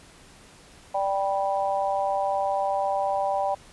sine chord, G major, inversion second, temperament just, 588 / 784 / 980 Hz, D5 / G5 / B5, +2 / 0 / -14 cents, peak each -27 / -25 / -31 dBFS, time 0.94-3.55 s, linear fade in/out 10 ms, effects pink hiss -51 dBFS RMS until 3.72 s + resampled to 24000 Hz

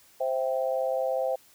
sine chord, C major, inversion none, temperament equal, 523.3 / 659.3 / 784 Hz, C5 / E5 / G5, 0 / 0 / 0 cents, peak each -27 / -30 / -33 dBFS, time 0.2-1.36 s, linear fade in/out 10 ms, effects white hiss -58 dBFS RMS until 1.54 s

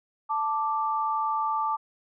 sine tone pair together, 881.3 / 1174.7 Hz, A5 / D6, +3 / 0 cents, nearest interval perfect fourth, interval 497 cents, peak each -27 dBFS, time 0.29-1.77 s, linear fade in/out 20 ms, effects none

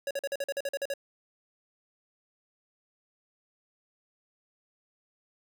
square tone bursts, 557 Hz, C#5, 8 cents sharp, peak -30 dBFS, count 11, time 0.07-0.938 s, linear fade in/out 2 ms, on 38 ms, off 45 ms, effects none

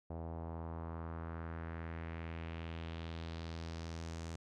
sawtooth tone with low-pass filter sweep, 82.41 Hz, E2, in tune, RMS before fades -44 dBFS, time 0.1-4.36 s, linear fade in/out 5 ms, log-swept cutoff 710 to 7300 Hz, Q 2, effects none

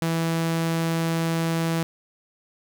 sawtooth tone, 164.7 Hz, E3, 1 cent flat, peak -18 dBFS, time 0.02-1.83 s, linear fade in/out 0 ms, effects none

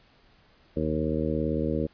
harmonic tone with a mistuned harmonic, 77.78 Hz, D#2, in tune, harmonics 1 / 2 / 3 / 4 / 5 / 6 / 7, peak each -33 / -32 / -31 / -31 / -35 / -32 / -34 dBFS, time 0.76-1.87 s, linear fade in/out 10 ms, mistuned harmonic 1, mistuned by -44 cents, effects pink hiss -60 dBFS RMS until 1.93 s + resampled to 11025 Hz

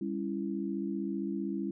sine chord, C# diminished, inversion second, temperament just, 199.57 / 277.2 / 332.6 Hz, G3 / C#4 / E4, +31 / 0 / +16 cents, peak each -35 / -37 / -36 dBFS, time 0.01-1.71 s, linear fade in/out 5 ms, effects none

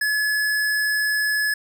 square tone, 1706 Hz, G#6, 46 cents sharp, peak -20 dBFS, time 0.01-1.54 s, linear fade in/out 5 ms, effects none

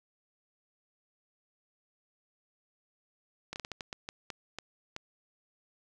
slowing click train, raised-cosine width 0.2 ms, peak -21 dBFS, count 11, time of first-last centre 3.53-4.964 s, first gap 29 ms, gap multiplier 1.33, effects none

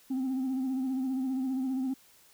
sine tone with vibrato, 261.6 Hz, C4, in tune, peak -26 dBFS, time 0.1-1.94 s, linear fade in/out 10 ms, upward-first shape sine, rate 15 Hz, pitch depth 47 cents each way, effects tanh soft clip ceiling -27 dBFS + white hiss -60 dBFS RMS until 2.33 s

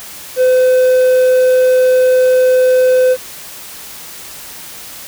triangle tone, 510 Hz, C5, 44 cents flat, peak -5 dBFS, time 0.36-3.17 s, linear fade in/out 50 ms, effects white hiss -31 dBFS RMS until 5.07 s

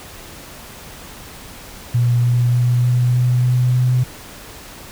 sine tone with pitch steps, 120.7 / 121.54 / 122.38 / 123.24 / 124.09 / 124.96 / 125.83 Hz, B2 / B2 / B2 / B2 / B2 / B2 / B2, -39 / -27 / -15 / -3 / +9 / +21 / +33 cents, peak -12 dBFS, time 1.94-4.04 s, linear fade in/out 10 ms, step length 300 ms, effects pink hiss -37 dBFS RMS until 4.91 s

